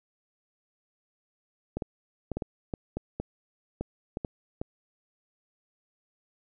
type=clicks; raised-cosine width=2 ms; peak=-18 dBFS; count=12; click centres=1.77 / 1.822 / 2.317 / 2.37 / 2.422 / 2.738 / 2.97 / 3.2 / 3.81 / 4.171 / 4.248 / 4.615 s; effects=none